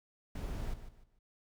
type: noise with echo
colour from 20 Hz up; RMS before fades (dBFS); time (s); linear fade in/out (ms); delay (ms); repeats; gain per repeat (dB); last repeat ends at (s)
brown; -38; 0.35-0.74; 5; 150; 3; -11; 1.19
effects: none